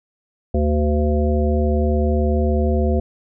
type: harmonic tone with a mistuned harmonic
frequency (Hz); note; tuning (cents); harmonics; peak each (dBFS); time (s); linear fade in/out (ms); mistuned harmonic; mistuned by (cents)
75.3; D2; +44; 1 / 3 / 5 / 7 / 9; -17 / -22 / -24 / -25 / -27; 0.54-3; 5; 7; -56
effects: none